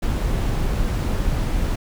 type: noise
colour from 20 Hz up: brown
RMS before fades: -21 dBFS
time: 0.02-1.76 s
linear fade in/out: 10 ms
effects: none